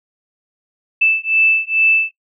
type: beating tone pair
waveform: sine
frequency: 2637 / 2639.3 Hz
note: E7 / E7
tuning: 0 / +1 cents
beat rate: 2.3 Hz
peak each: -15 dBFS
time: 1.01-2.11 s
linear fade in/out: 10 ms
effects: noise-tail reverb RT60 0.1 s tail -19 dB re dry